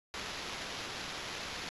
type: noise with sample-and-hold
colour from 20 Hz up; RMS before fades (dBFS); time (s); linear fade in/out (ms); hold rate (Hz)
white; -41; 0.14-1.69; 0; 8820
effects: resampled to 24000 Hz